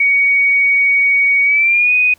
sine tone with pitch glide, 2244 to 2490 Hz, C#7 to D#7, +21 to +1 cents, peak -9 dBFS, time 0-2.14 s, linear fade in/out 5 ms, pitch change +180 cents, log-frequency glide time 1.44-1.93 s, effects pink hiss -52 dBFS RMS until 2.18 s

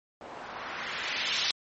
blue noise with low-pass filter sweep, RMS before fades -34 dBFS, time 0.21-1.51 s, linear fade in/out 0 ms, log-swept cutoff 650 to 4500 Hz, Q 1.2, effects MP3 32 kbps

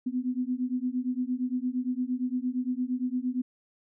sine beating tone pair, 247.3 / 256 Hz, B3 / C4, +3 / -38 cents, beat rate 8.7 Hz, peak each -30 dBFS, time 0.06-3.42 s, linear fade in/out 10 ms, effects none

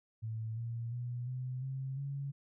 sine tone with pitch steps, 111.3 / 116.43 / 121.79 / 127.41 / 133.28 / 139.42 Hz, A2 / A#2 / B2 / C3 / C3 / C#3, +20 / -2 / -24 / -46 / +32 / +10 cents, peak -36 dBFS, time 0.22-2.32 s, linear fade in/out 20 ms, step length 350 ms, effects none

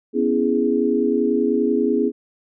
sine chord, C# minor seventh, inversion third, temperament equal, 246.9 / 277.2 / 329.6 / 415.3 Hz, B3 / C#4 / E4 / G#4, 0 / 0 / 0 / 0 cents, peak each -21 / -23 / -23 / -20 dBFS, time 0.13-2.12 s, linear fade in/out 50 ms, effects none

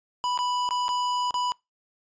square tone with dropouts, 987.8 Hz, B5, in tune, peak -25 dBFS, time 0.24-1.52 s, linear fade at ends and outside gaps 0 ms, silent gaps 0.376-0.389 / 0.69-0.708 / 0.882-0.89 / 1.308-1.342 s, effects noise-tail reverb RT60 0.2 s tail -24 dB re dry + resampled to 16000 Hz

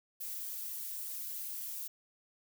violet noise with flanger, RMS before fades -41 dBFS, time 0.2-1.88 s, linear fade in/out 10 ms, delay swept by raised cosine 0.75 to 6.65 ms, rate 3.5 Hz, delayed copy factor -0.9, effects none

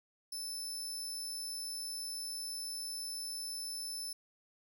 25% pulse tone, 5274 Hz, E8, in tune, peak -34 dBFS, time 0.32-4.13 s, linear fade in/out 5 ms, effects none

